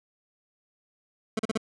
25% pulse tone bursts, 220 Hz, A3, in tune, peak -21 dBFS, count 4, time 1.37-1.576 s, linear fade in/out 5 ms, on 23 ms, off 38 ms, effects resampled to 22050 Hz

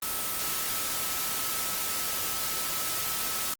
sine tone in noise, 1300 Hz, E6, 24 cents flat, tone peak -41 dBFS, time 0.02-3.54 s, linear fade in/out 5 ms, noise white, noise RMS -31 dBFS, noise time 0.02-3.54 s, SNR -13 dB, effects Opus 24 kbps

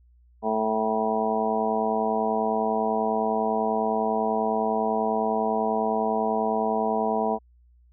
harmonic tone with a mistuned harmonic, 110 Hz, A2, in tune, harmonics 2 / 3 / 4 / 5 / 6 / 7 / 8 / 9, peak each -29 / -39 / -28 / -38 / -28 / -28 / -39 / -30 dBFS, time 0.42-7.39 s, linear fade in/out 50 ms, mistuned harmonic 9, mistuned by -38 cents, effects added 60 Hz sine -54 dBFS peak until 7.92 s

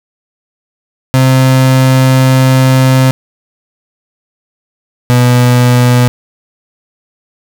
35% pulse tone pair in turn, 130.81 / 123.47 Hz, C3 / B2, 0 / 0 cents, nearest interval minor second, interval 100 cents, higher first, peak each -3 dBFS, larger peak neither, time 1.14-3.11 / 5.1-6.08 s, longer first, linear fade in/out 0 ms, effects none

